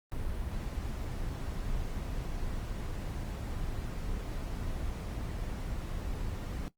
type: noise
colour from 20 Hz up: brown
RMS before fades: -36 dBFS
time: 0.12-6.68 s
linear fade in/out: 0 ms
effects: noise-tail reverb RT60 0.1 s tail -17 dB re dry + Opus 32 kbps